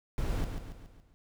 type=noise with echo; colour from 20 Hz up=brown; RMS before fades=-31 dBFS; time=0.18-0.44 s; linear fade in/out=0 ms; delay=140 ms; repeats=5; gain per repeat=-6 dB; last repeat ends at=1.14 s; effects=none